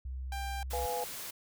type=tone with pitch glide; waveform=sine; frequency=64.6 to 65.77 Hz; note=C2 to C2; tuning=-21 to +10 cents; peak=-36 dBFS; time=0.05-0.86 s; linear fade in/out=5 ms; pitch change=+31 cents; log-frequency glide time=0.62-0.72 s
type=tone; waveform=sawtooth; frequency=792 Hz; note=G5; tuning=18 cents sharp; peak=-34 dBFS; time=0.32-0.63 s; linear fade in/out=2 ms
type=noise; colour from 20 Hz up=white; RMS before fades=-42 dBFS; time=0.7-1.31 s; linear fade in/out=10 ms
type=chord; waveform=sine; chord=F diminished; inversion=second; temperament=equal; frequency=493.9 / 698.5 / 830.6 Hz; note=Cb5 / F5 / Ab5; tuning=0 / 0 / 0 cents; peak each=-36 / -39 / -36 dBFS; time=0.73-1.04 s; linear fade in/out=2 ms
effects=none